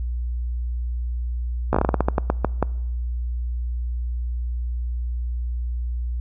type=slowing click train; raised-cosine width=1 ms; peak=-4 dBFS; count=14; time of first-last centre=1.73-2.627 s; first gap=15 ms; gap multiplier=1.23; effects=noise-tail reverb RT60 1.0 s tail -24 dB re dry + added 60 Hz sine -23 dBFS peak until 6.2 s